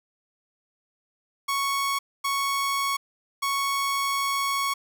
sawtooth tone bursts at uneven times, 1108.7 Hz, C#6, in tune, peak -20 dBFS, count 3, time 1.48-1.99 / 2.24-2.97 / 3.42-4.74 s, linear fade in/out 10 ms, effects none

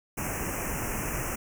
pink band-stop noise, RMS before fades -32 dBFS, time 0.17-1.36 s, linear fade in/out 10 ms, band 2800 to 5600 Hz, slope 96 dB/octave, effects none

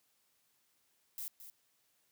violet noise with echo, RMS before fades -42 dBFS, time 1.18-1.28 s, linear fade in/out 0 ms, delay 220 ms, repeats 1, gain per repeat -10 dB, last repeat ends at 1.5 s, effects white hiss -75 dBFS RMS until 2.11 s + high-pass 60 Hz 12 dB/octave

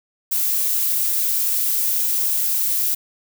violet noise, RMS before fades -20 dBFS, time 0.31-2.95 s, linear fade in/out 10 ms, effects none

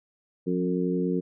harmonic tone with a mistuned harmonic, 90.6 Hz, F#2, 36 cents flat, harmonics 2 / 3 / 4 / 5, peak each -27 / -29 / -30 / -31 dBFS, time 0.46-1.21 s, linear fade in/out 20 ms, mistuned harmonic 2, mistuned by -28 cents, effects none

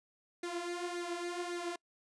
sawtooth tone with flanger, 349.2 Hz, F4, in tune, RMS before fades -39 dBFS, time 0.43-1.76 s, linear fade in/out 5 ms, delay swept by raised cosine 0.48 to 5.28 ms, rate 1.8 Hz, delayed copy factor +0.65, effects noise-tail reverb RT60 0.1 s tail -26 dB re dry + resampled to 22050 Hz

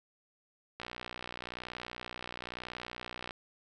click train, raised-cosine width 0.3 ms, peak -24 dBFS, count 154, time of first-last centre 0.8-3.308 s, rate 61 Hz, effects none

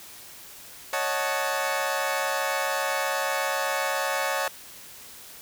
20% pulse chord, D# half-diminished seventh, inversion third, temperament equal, 554.4 / 622.3 / 740 / 880 Hz, C#5 / D#5 / F#5 / A5, 0 / 0 / 0 / 0 cents, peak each -24 / -27 / -27 / -26 dBFS, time 0.93-4.48 s, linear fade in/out 2 ms, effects white hiss -45 dBFS RMS until 5.41 s

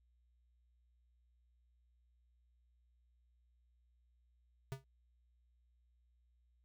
square tone with exponential decay, 134.3 Hz, C3, 46 cents sharp, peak -37 dBFS, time 4.72-4.84 s, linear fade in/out 0 ms, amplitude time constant 26 ms, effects added 60 Hz sine -70 dBFS peak until 6.64 s

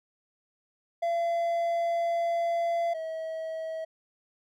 triangle tone pair in turn, 680 / 643.4 Hz, F5 / E5, -46 / -42 cents, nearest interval minor second, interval 96 cents, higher first, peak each -23 / -30 dBFS, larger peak first, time 1.02-2.94 / 2.94-3.85 s, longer first, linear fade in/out 10 ms, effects none

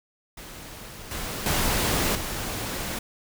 pink noise with level steps, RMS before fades -41 / -32 / -24 / -31 dBFS, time 0.37-2.99 s, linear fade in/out 5 ms, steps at 1.11 / 1.46 / 2.15 s, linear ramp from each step 2 ms, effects none

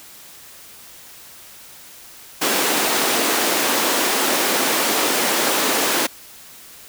pink high-pass noise, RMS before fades -19 dBFS, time 2.41-6.07 s, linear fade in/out 10 ms, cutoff 260 Hz, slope 24 dB/octave, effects white hiss -42 dBFS RMS until 6.88 s

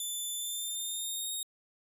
10% pulse tone with pitch glide, 3520 to 3729 Hz, A7 to A#7, 0 to 0 cents, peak -27 dBFS, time 0-1.43 s, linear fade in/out 2 ms, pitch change +100 cents, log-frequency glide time 0.35-1.32 s, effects resampled to 32000 Hz

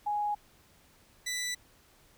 sine / 15% pulse tone pair in turn, 830.6 / 1979.4 Hz, G#5 / B6, 0 / +3 cents, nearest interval octave + minor third, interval 1503 cents, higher second, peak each -28 / -26 dBFS, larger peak second, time 0.06-0.35 / 1.26-1.55 s, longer neither, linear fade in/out 10 ms, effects pink hiss -62 dBFS RMS until 2.17 s

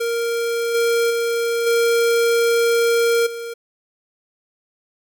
square tone with level steps, 466.2 Hz, A#4, in tune, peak -20 / -16 / -19 / -15 / -28 dBFS, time 0-3.54 s, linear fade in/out 10 ms, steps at 0.74 / 1.1 / 1.66 / 3.26 s, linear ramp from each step 10 ms, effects none

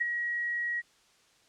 sine tone with ADSR envelope, 1905 Hz, A#6, 37 cents sharp, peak -23 dBFS, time 0-0.82 s, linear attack 16 ms, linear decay 14 ms, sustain -6 dB, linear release 30 ms, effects white hiss -64 dBFS RMS until 1.48 s + low-pass 7000 Hz 12 dB/octave

